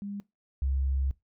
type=tone pair in turn; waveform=sine; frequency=201.7 / 67.31 Hz; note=G3 / C2; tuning=+50 / +50 cents; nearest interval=octave + perfect fifth; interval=1900 cents; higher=first; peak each=-34 / -25 dBFS; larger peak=second; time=0.02-0.2 / 0.62-1.11 s; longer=second; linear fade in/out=0 ms; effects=noise-tail reverb RT60 0.2 s tail -21 dB re dry